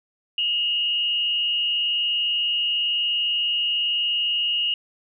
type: tone with frequency modulation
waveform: sine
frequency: 2861 Hz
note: F7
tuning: 41 cents sharp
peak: -20 dBFS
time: 0.38-4.74 s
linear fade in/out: 2 ms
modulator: 182 Hz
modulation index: 0.36
effects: none